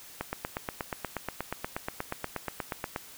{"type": "click train", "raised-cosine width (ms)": 0.5, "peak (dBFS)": -16, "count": 24, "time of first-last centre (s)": [0.21, 2.961], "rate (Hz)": 8.36, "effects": ["white hiss -49 dBFS RMS until 3.17 s"]}